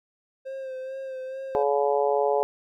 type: tone with vibrato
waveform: triangle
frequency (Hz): 527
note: C5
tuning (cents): +12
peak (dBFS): -30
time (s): 0.45-1.64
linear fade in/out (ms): 20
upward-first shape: sine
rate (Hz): 2.3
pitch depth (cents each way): 31
type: harmonic tone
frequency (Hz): 142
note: C#3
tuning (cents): +42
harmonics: 3 / 4 / 5 / 6 / 7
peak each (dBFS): -24 / -25 / -28 / -28 / -36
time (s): 1.55-2.43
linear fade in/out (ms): 0
effects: none

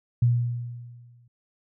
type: tone with exponential decay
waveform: sine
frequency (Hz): 120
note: B2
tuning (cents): -49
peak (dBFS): -15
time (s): 0.22-1.28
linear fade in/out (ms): 5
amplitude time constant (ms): 230
effects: none

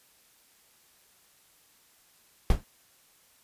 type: noise with exponential decay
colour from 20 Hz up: brown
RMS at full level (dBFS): -17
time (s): 2.5-2.64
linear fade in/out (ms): 1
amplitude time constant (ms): 30
effects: white hiss -62 dBFS RMS until 3.43 s + resampled to 32000 Hz

